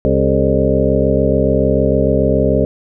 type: harmonic tone with a mistuned harmonic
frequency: 66.8 Hz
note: C2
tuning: 36 cents sharp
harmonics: 1 / 2 / 3 / 4 / 6 / 7 / 8 / 9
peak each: -19 / -19 / -19 / -19 / -19 / -19 / -19 / -19 dBFS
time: 0.05-2.65 s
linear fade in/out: 0 ms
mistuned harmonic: 7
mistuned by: -71 cents
effects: none